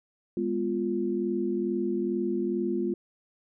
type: chord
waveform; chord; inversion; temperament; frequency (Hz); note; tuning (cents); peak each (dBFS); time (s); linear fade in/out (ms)
sine; F diminished; first; equal with one note detuned; 204.6 / 246.9 / 349.2; Ab3 / Cb4 / F4; -26 / 0 / 0; -31 / -32 / -28; 0.37-2.94; 2
effects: none